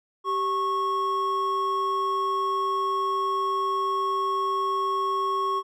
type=tone pair together; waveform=triangle; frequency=388.9 / 1098.5 Hz; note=G4 / C#6; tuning=-14 / -16 cents; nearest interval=octave + tritone; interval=1798 cents; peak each=-28 / -22 dBFS; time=0.24-5.63 s; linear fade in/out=50 ms; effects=none